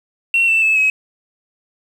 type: tone with pitch steps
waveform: sine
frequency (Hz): 2724 / 2666 / 2610 / 2555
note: F7 / E7 / E7 / D#7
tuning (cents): -44 / +19 / -18 / +45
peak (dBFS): -10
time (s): 0.34-0.9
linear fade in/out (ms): 2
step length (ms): 140
effects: tanh soft clip ceiling -8 dBFS + 7-bit